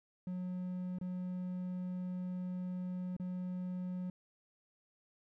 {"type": "tone with dropouts", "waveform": "triangle", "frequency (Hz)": 181.7, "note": "F#3", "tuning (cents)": -31, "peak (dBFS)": -35, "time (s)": [0.27, 4.1], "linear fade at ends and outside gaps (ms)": 2, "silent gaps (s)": [[0.986, 1.012], [3.166, 3.198]], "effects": []}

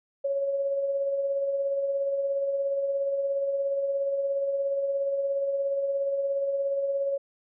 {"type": "tone with tremolo", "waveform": "sine", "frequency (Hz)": 554.4, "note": "C#5", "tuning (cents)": 0, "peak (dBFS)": -23, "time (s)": [0.24, 7.18], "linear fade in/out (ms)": 10, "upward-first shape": "sine", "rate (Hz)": 17, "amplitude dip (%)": 35, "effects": []}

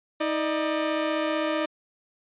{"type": "tone pair together", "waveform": "sawtooth", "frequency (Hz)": [316.8, 598], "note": ["D#4", "D5"], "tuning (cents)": [31, 31], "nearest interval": "major seventh", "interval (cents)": 1100, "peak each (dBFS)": -23, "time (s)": [0.2, 1.66], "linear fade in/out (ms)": 10, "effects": ["resampled to 8000 Hz"]}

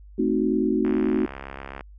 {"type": "chord", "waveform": "sine", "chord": "A diminished seventh", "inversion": "none", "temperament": "equal", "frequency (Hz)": [220, 261.6, 311.1, 370], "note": ["A3", "C4", "Eb4", "Gb4"], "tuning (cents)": [0, 0, 0, 0], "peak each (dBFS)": -25, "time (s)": [0.18, 1.26], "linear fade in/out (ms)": 10}
{"type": "click train", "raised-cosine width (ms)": 0.5, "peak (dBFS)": -20, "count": 66, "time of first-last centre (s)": [0.85, 1.809], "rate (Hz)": 67.8}
{"effects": ["added 50 Hz sine -43 dBFS peak until 1.98 s"]}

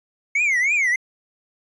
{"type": "tone with vibrato", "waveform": "triangle", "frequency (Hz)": 2171, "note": "C#7", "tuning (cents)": -37, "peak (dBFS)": -15, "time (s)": [0.35, 0.96], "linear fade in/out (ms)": 5, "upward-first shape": "triangle", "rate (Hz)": 3.2, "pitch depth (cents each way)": 250, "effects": ["resampled to 22050 Hz"]}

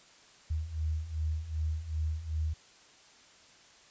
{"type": "beating tone pair", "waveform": "sine", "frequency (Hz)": [76.7, 79.3], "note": ["D#2", "D#2"], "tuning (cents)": [-24, 33], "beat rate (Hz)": 2.6, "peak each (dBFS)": [-36, -32], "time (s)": [0.5, 2.54], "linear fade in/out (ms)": 10, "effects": ["white hiss -58 dBFS RMS until 3.9 s", "resampled to 16000 Hz"]}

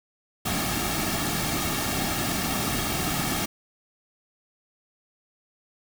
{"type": "noise with comb filter", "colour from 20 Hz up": "pink", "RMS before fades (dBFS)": -27, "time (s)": [0.45, 3.46], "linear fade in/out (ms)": 10, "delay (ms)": 2, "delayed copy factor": -0.65, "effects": []}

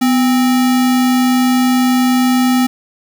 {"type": "tone with sample-and-hold", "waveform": "sine", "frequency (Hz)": 250.6, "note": "B3", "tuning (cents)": 25, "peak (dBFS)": -9, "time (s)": [0.01, 2.67], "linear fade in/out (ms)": 10, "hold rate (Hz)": 1050, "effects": []}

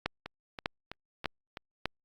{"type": "two click trains", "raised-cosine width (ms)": 0.3, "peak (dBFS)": [-13, -23], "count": [4, 5], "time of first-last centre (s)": [[0.06, 1.856], [0.26, 1.571]], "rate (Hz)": [1.67, 3.05], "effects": ["Opus 48 kbps"]}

